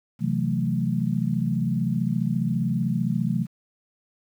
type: chord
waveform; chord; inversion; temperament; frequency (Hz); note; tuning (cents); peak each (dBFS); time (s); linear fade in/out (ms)
sine; F# half-diminished seventh; second; equal; 130.81 / 164.81 / 185 / 220; C3 / E3 / F#3 / A3; 0 / 0 / 0 / 0; -27; 0.19-3.47; 50
effects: 9-bit